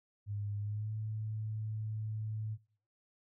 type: tone with pitch glide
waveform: sine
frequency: 102.6 to 108.51 Hz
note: G#2 to A2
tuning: -21 to -24 cents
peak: -35 dBFS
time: 0.26-2.58 s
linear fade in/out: 50 ms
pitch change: +97 cents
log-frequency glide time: 0.59-0.93 s
effects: noise-tail reverb RT60 0.6 s tail -25 dB re dry